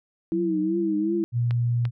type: tone with pitch glide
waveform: sine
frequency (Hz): 185 to 202.9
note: F#3 to G#3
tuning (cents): 0 to -40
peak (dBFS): -28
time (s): 0.32-1.24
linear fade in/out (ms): 10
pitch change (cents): +160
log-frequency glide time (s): 0.58-1
type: tone with vibrato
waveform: sine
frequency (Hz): 324.7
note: E4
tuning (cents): -26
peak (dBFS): -22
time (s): 0.32-1.24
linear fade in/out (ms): 0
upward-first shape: triangle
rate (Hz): 2.7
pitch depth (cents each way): 110
type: tone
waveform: sine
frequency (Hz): 119.5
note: A#2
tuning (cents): +43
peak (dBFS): -20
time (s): 1.32-1.91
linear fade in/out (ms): 50
type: clicks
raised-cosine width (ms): 0.3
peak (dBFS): -20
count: 2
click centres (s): 1.509 / 1.853
effects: none